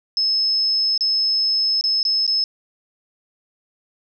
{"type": "tone with dropouts", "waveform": "sine", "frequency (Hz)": 5200, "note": "E8", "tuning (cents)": -24, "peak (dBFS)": -16, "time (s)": [0.17, 2.44], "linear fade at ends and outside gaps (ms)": 1, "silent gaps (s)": [[0.977, 1.008], [1.811, 1.839], [2.03, 2.051], [2.266, 2.277]], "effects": []}